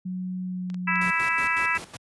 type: tone with pitch glide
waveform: sine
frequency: 183.8 to 181.06 Hz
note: F#3 to F#3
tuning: -11 to -37 cents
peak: -28 dBFS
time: 0.05-1.11 s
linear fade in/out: 10 ms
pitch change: -26 cents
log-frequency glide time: 0.43-0.79 s
type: clicks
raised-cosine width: 0.2 ms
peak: -27 dBFS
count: 3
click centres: 0.701 / 0.744 / 0.957 s
type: harmonic tone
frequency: 329.6 Hz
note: E4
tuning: in tune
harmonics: 3 / 4 / 5 / 6 / 7 / 8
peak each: -30 / -29 / -29 / -27 / -31 / -28 dBFS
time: 0.87-1.78 s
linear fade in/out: 10 ms
type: noise with tremolo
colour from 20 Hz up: pink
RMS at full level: -38 dBFS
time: 1.01-1.97 s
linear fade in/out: 5 ms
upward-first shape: square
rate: 5.4 Hz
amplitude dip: 75%
effects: high-pass 80 Hz 12 dB/octave + resampled to 24000 Hz